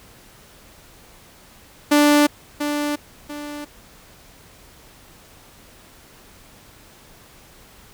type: tone with echo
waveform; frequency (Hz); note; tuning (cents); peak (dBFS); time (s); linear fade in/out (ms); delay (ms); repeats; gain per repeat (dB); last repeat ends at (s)
sawtooth; 293.7; D4; 0; -8; 1.91-2.27; 10; 690; 2; -9; 3.65
effects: pink hiss -48 dBFS RMS until 7.93 s